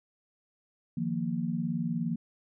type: chord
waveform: sine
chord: Eb suspended second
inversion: none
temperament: equal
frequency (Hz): 155.56 / 174.61 / 233.1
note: Eb3 / F3 / Bb3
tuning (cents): 0 / 0 / 0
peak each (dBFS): -35 / -32 / -32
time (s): 0.97-2.16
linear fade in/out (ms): 5
effects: none